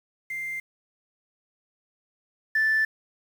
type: tone pair in turn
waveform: sine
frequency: 2093 / 1759 Hz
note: C7 / A6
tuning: 0 / -1 cents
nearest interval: minor third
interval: 301 cents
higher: first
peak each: -29 / -18 dBFS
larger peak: second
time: 0.3-0.6 / 2.55-2.85 s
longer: neither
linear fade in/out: 5 ms
effects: tanh soft clip ceiling -17 dBFS + 8-bit